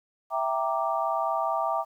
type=chord; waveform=sine; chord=E half-diminished seventh; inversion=none; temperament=equal; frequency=659.3 / 784 / 932.3 / 1174.7 Hz; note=E5 / G5 / Bb5 / D6; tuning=0 / 0 / 0 / 0 cents; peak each=-29 / -30 / -31 / -30 dBFS; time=0.3-1.85 s; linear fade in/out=50 ms; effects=10-bit